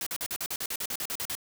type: noise bursts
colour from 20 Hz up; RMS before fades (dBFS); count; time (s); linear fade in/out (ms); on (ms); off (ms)
white; -33; 14; 0.01-1.352; 2; 55; 44
effects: none